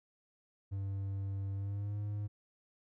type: tone with pitch glide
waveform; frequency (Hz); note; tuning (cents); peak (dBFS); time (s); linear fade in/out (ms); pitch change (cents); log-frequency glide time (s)
triangle; 98 to 103.47; G2 to G#2; 0 to -6; -33; 0.71-2.28; 20; +94; 1.54-1.98
effects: none